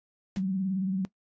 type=noise with exponential decay; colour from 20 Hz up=pink; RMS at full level=-39 dBFS; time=0.36-0.44 s; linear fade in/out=1 ms; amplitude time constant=17 ms
type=tone with vibrato; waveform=sine; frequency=190 Hz; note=F#3; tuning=46 cents sharp; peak=-26 dBFS; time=0.37-1.05 s; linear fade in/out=0 ms; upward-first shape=sine; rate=18 Hz; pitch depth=65 cents each way
effects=noise-tail reverb RT60 0.1 s tail -19 dB re dry + resampled to 16000 Hz